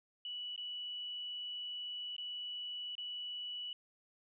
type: tone with dropouts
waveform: sine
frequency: 2951 Hz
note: F#7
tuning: 5 cents flat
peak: -40 dBFS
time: 0.25-3.73 s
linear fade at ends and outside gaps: 2 ms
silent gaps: 0.562-0.577 / 2.165-2.181 / 2.953-2.98 s
effects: none